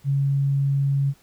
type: tone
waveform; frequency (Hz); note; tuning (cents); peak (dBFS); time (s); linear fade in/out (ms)
sine; 138.9; C#3; +4; -18; 0.04-1.14; 50
effects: pink hiss -57 dBFS RMS until 1.22 s